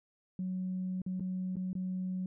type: tone with dropouts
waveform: sine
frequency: 185 Hz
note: F#3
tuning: in tune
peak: -32 dBFS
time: 0.39-2.26 s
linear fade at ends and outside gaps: 2 ms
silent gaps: 1.018-1.063 / 1.197-1.206 / 1.557-1.567 / 1.731-1.752 s
effects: tanh soft clip ceiling -28 dBFS